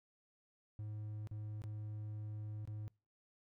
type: tone with dropouts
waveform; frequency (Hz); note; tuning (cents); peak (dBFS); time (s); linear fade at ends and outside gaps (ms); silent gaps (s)
triangle; 106.3; G#2; +41; -40; 0.79-2.88; 0; 1.272-1.312 / 1.619-1.639 / 2.653-2.675
effects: noise-tail reverb RT60 0.3 s tail -25 dB re dry